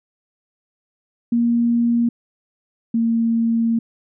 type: tone pair in turn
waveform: sine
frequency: 235.6 / 229.4 Hz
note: A#3 / A#3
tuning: +19 / -28 cents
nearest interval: unison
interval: 47 cents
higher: first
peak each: -14 / -15 dBFS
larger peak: first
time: 1.32-2.09 / 2.94-3.79 s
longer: second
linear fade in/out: 5 ms
effects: none